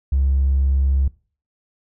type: tone with tanh clipping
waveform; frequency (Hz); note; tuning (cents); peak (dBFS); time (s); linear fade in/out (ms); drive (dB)
triangle; 67.8; C#2; -38; -14; 0.12-1.08; 5; 1
effects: noise-tail reverb RT60 0.4 s tail -21 dB re dry